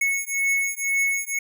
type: beating tone pair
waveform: square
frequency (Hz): 2200 / 2202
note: C#7 / C#7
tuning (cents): -14 / -12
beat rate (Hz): 2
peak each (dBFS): -25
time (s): 0.01-1.39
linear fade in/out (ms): 5
effects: none